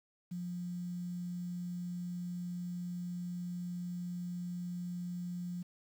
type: tone with quantisation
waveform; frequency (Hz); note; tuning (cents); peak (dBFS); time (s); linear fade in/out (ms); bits
sine; 176.8; F3; +22; -37; 0.31-5.63; 10; 10
effects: none